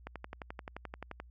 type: click train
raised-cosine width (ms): 0.5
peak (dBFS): -26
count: 14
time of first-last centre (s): 0.07-1.2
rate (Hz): 11.5
effects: added 60 Hz sine -53 dBFS peak until 1.3 s